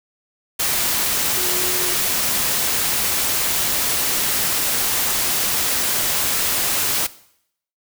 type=tone in noise; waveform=sine; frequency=362.2 Hz; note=F#4; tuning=37 cents flat; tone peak=-30 dBFS; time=1.37-1.95 s; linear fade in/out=10 ms; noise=white; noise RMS=-20 dBFS; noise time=0.59-7.07 s; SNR=-13 dB; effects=noise-tail reverb RT60 0.7 s tail -18 dB re dry